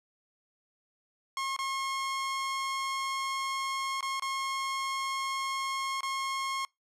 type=tone with dropouts; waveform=sawtooth; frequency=1079 Hz; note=C#6; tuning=47 cents flat; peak=-27 dBFS; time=1.37-6.65 s; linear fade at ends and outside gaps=1 ms; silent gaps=1.564-1.589 / 4.008-4.027 / 4.197-4.222 / 6.007-6.031 s; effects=noise-tail reverb RT60 0.2 s tail -26 dB re dry + low-pass 9000 Hz 12 dB/octave